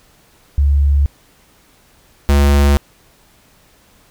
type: tone pair in turn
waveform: sine / square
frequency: 70.9 / 70.9 Hz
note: C#2 / C#2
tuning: +40 / +40 cents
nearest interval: unison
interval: 0 cents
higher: neither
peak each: -9 dBFS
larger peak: neither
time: 0.58-1.06 / 2.29-2.77 s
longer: neither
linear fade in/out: 0 ms
effects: pink hiss -51 dBFS RMS until 4.1 s